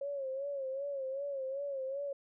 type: tone with vibrato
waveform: sine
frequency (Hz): 547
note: C#5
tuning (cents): -23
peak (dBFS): -35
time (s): 0.01-2.13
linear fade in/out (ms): 5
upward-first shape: sine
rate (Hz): 2.6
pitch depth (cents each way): 75
effects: none